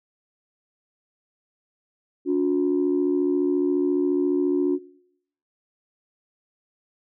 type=tone pair together; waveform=sine; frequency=286.3 / 360.7 Hz; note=D4 / F#4; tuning=-44 / -44 cents; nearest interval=major third; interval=400 cents; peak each=-21 dBFS; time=2.25-4.79 s; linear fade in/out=50 ms; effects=noise-tail reverb RT60 0.7 s tail -21 dB re dry + tanh soft clip ceiling -13 dBFS